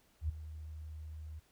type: tone with ADSR envelope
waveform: sine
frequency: 77.6 Hz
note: D#2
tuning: 4 cents flat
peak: -29 dBFS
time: 0.21-1.4 s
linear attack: 82 ms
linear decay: 9 ms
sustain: -14 dB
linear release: 16 ms
effects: pink hiss -70 dBFS RMS until 1.51 s